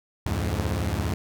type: tone cluster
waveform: sawtooth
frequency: 72.5 / 87.3 / 105 Hz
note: D2 / F2 / G#2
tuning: -22 / 0 / +19 cents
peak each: -25 dBFS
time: 0.26-1.14 s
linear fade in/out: 0 ms
effects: none